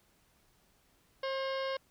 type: harmonic tone with a mistuned harmonic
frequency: 535 Hz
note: C5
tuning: 38 cents sharp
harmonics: 1 / 2 / 3 / 4 / 5 / 6 / 7 / 8 / 9 / 10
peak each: -34 / -40 / -44 / -46 / -48 / -50 / -51 / -52 / -53 / -54 dBFS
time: 1.23-1.77 s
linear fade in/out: 5 ms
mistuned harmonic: 5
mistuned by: +110 cents
effects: pink hiss -69 dBFS RMS until 1.9 s